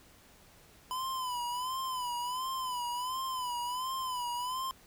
square tone with vibrato, 1006 Hz, B5, 32 cents sharp, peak -34 dBFS, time 0.91-4.71 s, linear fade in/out 0 ms, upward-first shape sine, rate 1.4 Hz, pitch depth 80 cents each way, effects pink hiss -59 dBFS RMS until 4.86 s

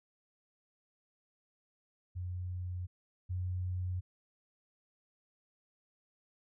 sine tone pair in turn, 90.2 / 90.93 Hz, F#2 / F#2, -44 / -30 cents, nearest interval unison, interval 14 cents, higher second, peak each -36 / -33 dBFS, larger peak second, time 2.15-2.87 / 3.29-4.01 s, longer neither, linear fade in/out 20 ms, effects none

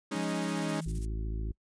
sawtooth chord, Ab suspended fourth, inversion none, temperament equal with one note detuned, 206.6 / 277.2 / 311.1 Hz, Ab3 / Db4 / Eb4, -9 / 0 / 0 cents, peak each -32 dBFS, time 0.11-0.81 s, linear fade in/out 10 ms
violet noise with tremolo, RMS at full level -43 dBFS, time 0.15-1.06 s, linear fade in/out 10 ms, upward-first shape square, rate 15 Hz, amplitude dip 65%
sine tone with pitch glide, 174.61 to 161.05 Hz, F3 to E3, 0 to -40 cents, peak -35 dBFS, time 0.15-0.99 s, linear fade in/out 5 ms, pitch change -140 cents, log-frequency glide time 0.48-0.75 s
harmonic tone, 54.1 Hz, A1, 29 cents flat, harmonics 1 / 2 / 3 / 4 / 5 / 6 / 7, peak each -32 / -41 / -47 / -48 / -51 / -48 / -50 dBFS, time 0.86-1.52 s, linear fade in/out 5 ms
effects noise-tail reverb RT60 0.1 s tail -25 dB re dry + resampled to 22050 Hz

